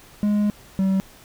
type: tone pair in turn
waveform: triangle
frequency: 207.7 / 191.85 Hz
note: G#3 / G3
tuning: 0 / -37 cents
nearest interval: minor second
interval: 137 cents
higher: first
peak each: -15 dBFS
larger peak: neither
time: 0.23-0.5 / 0.79-1 s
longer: first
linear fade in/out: 0 ms
effects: pink hiss -48 dBFS RMS until 1.24 s